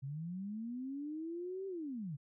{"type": "linear two-way sweep", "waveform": "sine", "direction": "up then down", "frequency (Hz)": [130.5, 392, 130.5], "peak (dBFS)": -39, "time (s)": [0.02, 2.17], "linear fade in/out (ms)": 20, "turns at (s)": 1.67, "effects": []}